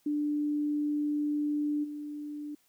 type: tone with level steps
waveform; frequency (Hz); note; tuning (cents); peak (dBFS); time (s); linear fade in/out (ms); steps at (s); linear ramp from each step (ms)
sine; 295.6; D4; +11; -27 / -36; 0.06-2.55; 5; 1.83; 20
effects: white hiss -69 dBFS RMS until 2.68 s